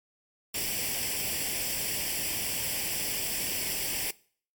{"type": "noise with comb filter", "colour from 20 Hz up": "white", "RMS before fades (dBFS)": -31, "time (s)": [0.54, 4.11], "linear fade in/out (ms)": 5, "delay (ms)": 0.38, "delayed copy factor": 0.75, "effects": ["noise-tail reverb RT60 0.5 s tail -22 dB re dry", "MP3 96 kbps"]}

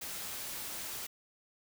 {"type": "noise", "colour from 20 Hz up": "white", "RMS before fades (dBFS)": -41, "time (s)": [0.01, 1.07], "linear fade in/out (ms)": 10, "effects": []}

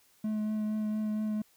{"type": "tone with vibrato", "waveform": "triangle", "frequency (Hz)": 214.2, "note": "A3", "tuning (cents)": -46, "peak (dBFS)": -27, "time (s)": [0.24, 1.42], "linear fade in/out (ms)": 5, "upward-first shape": "triangle", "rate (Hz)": 4.3, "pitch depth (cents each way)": 15, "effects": ["white hiss -65 dBFS RMS until 1.56 s"]}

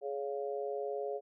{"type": "harmonic tone", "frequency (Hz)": 139.9, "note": "C#3", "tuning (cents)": 16, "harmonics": [3, 4, 5], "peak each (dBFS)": [-37, -39, -42], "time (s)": [0.01, 1.21], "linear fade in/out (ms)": 50, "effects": []}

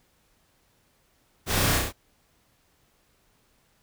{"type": "noise with echo", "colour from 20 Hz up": "pink", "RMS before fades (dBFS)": -26, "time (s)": [1.46, 1.8], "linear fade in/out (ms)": 50, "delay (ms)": 32, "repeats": 4, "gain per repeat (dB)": -2, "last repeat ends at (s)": 1.928, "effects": ["pink hiss -66 dBFS RMS until 3.82 s"]}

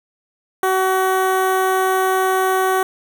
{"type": "tone with notch filter", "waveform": "15% pulse", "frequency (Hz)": 377, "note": "F#4", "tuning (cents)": 32, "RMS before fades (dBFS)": -17, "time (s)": [0.63, 2.83], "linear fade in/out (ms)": 2, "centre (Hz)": 4600, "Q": 0.68, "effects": []}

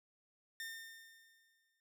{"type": "tone with exponential decay", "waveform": "sawtooth", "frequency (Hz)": 1814, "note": "A#6", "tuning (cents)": -48, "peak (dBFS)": -38, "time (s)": [0.6, 1.8], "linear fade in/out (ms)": 1, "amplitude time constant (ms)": 260, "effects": []}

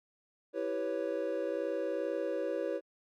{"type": "chord", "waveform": "triangle", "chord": "C# half-diminished seventh", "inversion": "first", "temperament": "equal", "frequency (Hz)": [329.6, 392, 493.9, 554.4], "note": ["E4", "G4", "B4", "C#5"], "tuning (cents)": [0, 0, 0, 0], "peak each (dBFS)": [-37, -37, -35, -34], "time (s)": [0.53, 2.81], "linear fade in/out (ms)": 50, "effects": ["Opus 48 kbps"]}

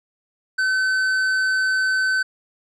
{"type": "tone with tanh clipping", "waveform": "sine", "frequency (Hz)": 1525, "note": "G6", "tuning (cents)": -48, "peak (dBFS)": -19, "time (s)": [0.58, 2.23], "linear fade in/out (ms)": 10, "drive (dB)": 9, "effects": []}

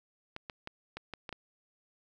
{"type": "clicks", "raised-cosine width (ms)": 0.3, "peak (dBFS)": -24, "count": 7, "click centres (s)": [0.364, 0.498, 0.674, 0.97, 1.137, 1.292, 1.327], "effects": []}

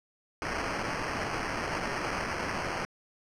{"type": "noise with sample-and-hold", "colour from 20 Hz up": "blue", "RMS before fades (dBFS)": -33, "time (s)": [0.42, 2.85], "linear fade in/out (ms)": 0, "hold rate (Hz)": 3675, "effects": ["low-pass 6000 Hz 12 dB/octave"]}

